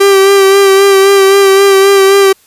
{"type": "tone with vibrato", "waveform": "45% pulse", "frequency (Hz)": 392, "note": "G4", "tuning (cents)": 0, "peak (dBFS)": -3, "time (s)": [0, 2.33], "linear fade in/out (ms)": 10, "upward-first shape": "sine", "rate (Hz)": 3.8, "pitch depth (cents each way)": 27, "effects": ["white hiss -47 dBFS RMS until 2.46 s", "resampled to 32000 Hz"]}